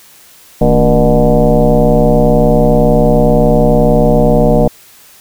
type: tone with frequency modulation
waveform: sine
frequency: 225 Hz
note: A3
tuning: 39 cents sharp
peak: -5 dBFS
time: 0.61-4.68 s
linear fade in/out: 5 ms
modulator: 127 Hz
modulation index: 3.6
effects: white hiss -41 dBFS RMS until 5.2 s